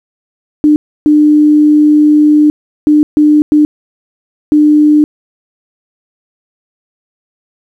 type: tone bursts at uneven times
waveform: sine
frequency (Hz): 300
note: D4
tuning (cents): +37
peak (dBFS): -3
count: 6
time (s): 0.64-0.76 / 1.06-2.5 / 2.87-3.03 / 3.17-3.42 / 3.52-3.65 / 4.52-5.04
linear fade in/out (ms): 0
effects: 7-bit